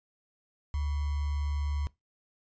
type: tone with sample-and-hold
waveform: sine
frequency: 72.7 Hz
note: D2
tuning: 17 cents flat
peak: -28 dBFS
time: 0.74-1.87 s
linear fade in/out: 0 ms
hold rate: 1050 Hz
effects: noise-tail reverb RT60 0.2 s tail -21 dB re dry + resampled to 16000 Hz